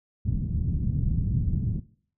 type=low-pass noise; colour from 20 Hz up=white; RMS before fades=-26 dBFS; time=0.25-1.8 s; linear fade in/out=10 ms; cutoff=160 Hz; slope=24 dB/octave; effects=noise-tail reverb RT60 0.5 s tail -18 dB re dry